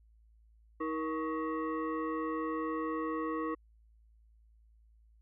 sine tone with frequency modulation, 317.6 Hz, D#4, 36 cents sharp, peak -32 dBFS, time 0.8-3.55 s, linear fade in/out 10 ms, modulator 791 Hz, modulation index 1.2, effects added 55 Hz sine -60 dBFS peak until 5.21 s

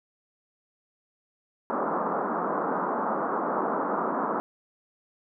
white band-pass noise, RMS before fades -28 dBFS, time 1.7-4.4 s, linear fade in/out 0 ms, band 180 to 1300 Hz, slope 48 dB/octave, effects none

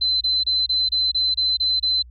sine tone bursts, 4057 Hz, B7, 46 cents sharp, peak -17 dBFS, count 9, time 0.01-2.026 s, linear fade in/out 10 ms, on 200 ms, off 27 ms, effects added 60 Hz sine -41 dBFS peak until 2.1 s

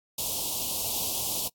white band-stop noise, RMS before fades -30 dBFS, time 0.18-1.48 s, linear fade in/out 5 ms, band 1000 to 2800 Hz, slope 48 dB/octave, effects noise-tail reverb RT60 0.1 s tail -21 dB re dry + AAC 64 kbps

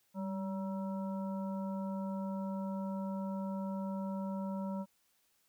harmonic tone with a mistuned harmonic, 190 Hz, F#3, 46 cents sharp, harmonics 1 / 3 / 5 / 7, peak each -36 / -44 / -46 / -55 dBFS, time 0.14-4.86 s, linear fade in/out 50 ms, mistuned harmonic 1, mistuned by +49 cents, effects white hiss -74 dBFS RMS until 5.48 s

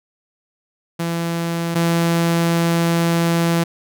sawtooth tone pair in turn, 168.3 / 168.3 Hz, E3 / E3, +36 / +36 cents, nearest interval unison, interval 0 cents, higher neither, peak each -16 / -11 dBFS, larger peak second, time 0.99-1.75 / 1.75-3.64 s, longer second, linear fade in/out 10 ms, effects none

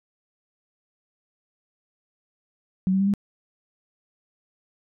sine tone with pitch steps, 187.4 / 192 / 196.72 / 201.5 Hz, F#3 / G3 / G3 / G3, +22 / -36 / +6 / +48 cents, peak -18 dBFS, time 2.87-3.138 s, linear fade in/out 0 ms, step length 67 ms, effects none

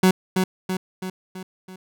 30% pulse tone with echo, 186.1 Hz, F#3, 10 cents sharp, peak -10 dBFS, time 0.03-0.11 s, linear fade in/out 5 ms, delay 330 ms, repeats 5, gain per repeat -5 dB, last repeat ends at 1.76 s, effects none

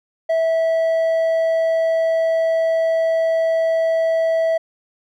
sine tone with hard clipping, 653 Hz, E5, 17 cents flat, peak -16 dBFS, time 0.29-4.58 s, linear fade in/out 10 ms, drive 3 dB, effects none

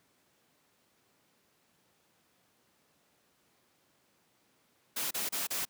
white noise bursts, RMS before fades -34 dBFS, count 4, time 4.96-5.653 s, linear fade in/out 10 ms, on 150 ms, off 31 ms, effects pink hiss -70 dBFS RMS until 5.69 s + high-pass 150 Hz 12 dB/octave

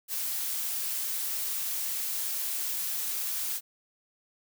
blue noise, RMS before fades -32 dBFS, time 0.08-3.61 s, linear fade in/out 50 ms, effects none

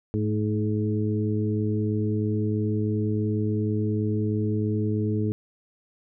harmonic tone with a mistuned harmonic, 106.2 Hz, G#2, 39 cents sharp, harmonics 1 / 2 / 3 / 4, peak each -25 / -28 / -30 / -31 dBFS, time 0.14-5.32 s, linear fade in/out 0 ms, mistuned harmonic 2, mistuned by +27 cents, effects none

